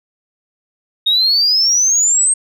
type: exponential sweep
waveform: sine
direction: up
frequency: 3700 to 8480 Hz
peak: -9 dBFS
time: 1.06-2.34 s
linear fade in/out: 10 ms
effects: tanh soft clip ceiling -6 dBFS